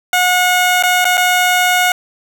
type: tone with dropouts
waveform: 15% pulse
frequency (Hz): 725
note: F#5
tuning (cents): -35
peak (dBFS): -4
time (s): 0.13-1.92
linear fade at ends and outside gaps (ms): 2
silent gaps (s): 0.826-0.835 / 1.045-1.052 / 1.172-1.177
effects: none